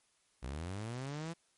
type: linear sweep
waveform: sawtooth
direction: up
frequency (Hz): 58.27 to 170.8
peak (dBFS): -35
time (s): 0.42-1.34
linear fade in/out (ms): 20
effects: white hiss -73 dBFS RMS until 1.57 s + MP3 48 kbps